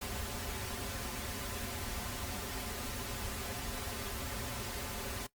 pink noise with comb filter, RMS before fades -40 dBFS, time 0.01-5.27 s, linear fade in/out 10 ms, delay 6.3 ms, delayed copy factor -0.95, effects noise-tail reverb RT60 0.1 s tail -18 dB re dry + Opus 48 kbps

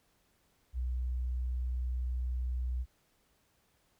sine tone, 62.1 Hz, B1, 10 cents sharp, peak -31 dBFS, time 0.73-2.86 s, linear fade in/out 50 ms, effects pink hiss -72 dBFS RMS until 3.99 s

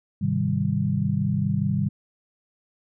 sine chord, Ab major seventh, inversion none, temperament equal, 103.83 / 130.81 / 155.56 / 196 Hz, Ab2 / C3 / Eb3 / G3, 0 / 0 / 0 / 0 cents, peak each -28 / -27 / -26 / -25 dBFS, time 0.21-1.89 s, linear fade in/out 10 ms, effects none

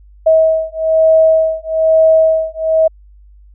sine beating tone pair, 640 / 641.1 Hz, D#5 / E5, +49 / -48 cents, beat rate 1.1 Hz, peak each -11 dBFS, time 0.26-2.88 s, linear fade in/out 10 ms, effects added 50 Hz sine -39 dBFS peak until 3.54 s

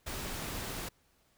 pink noise, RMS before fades -39 dBFS, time 0.06-0.89 s, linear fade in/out 10 ms, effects pink hiss -70 dBFS RMS until 1.37 s

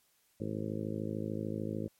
harmonic tone, 53.4 Hz, G#1, 49 cents sharp, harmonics 2 / 3 / 4 / 5 / 6 / 7 / 8 / 9 / 10, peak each -41 / -42 / -39 / -45 / -41 / -45 / -45 / -46 / -46 dBFS, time 0.4-1.88 s, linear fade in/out 5 ms, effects white hiss -71 dBFS RMS until 1.99 s + MP3 64 kbps

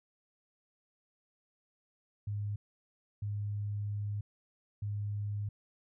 sine tone bursts at uneven times, 103.1 Hz, G#2, 12 cents flat, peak -33 dBFS, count 3, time 2.27-2.56 / 3.22-4.21 / 4.82-5.49 s, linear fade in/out 5 ms, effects none

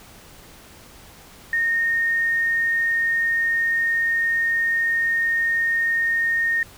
sine tone with quantisation, 1843 Hz, A#6, 20 cents flat, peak -18 dBFS, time 1.53-6.63 s, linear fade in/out 2 ms, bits 8, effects pink hiss -46 dBFS RMS until 6.77 s

